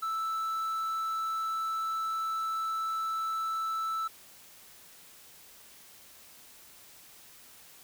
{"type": "tone", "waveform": "triangle", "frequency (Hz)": 1318.5, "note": "E6", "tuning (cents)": 0, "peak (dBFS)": -28, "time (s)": [0.02, 4.08], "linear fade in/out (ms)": 10, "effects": ["white hiss -54 dBFS RMS until 7.83 s"]}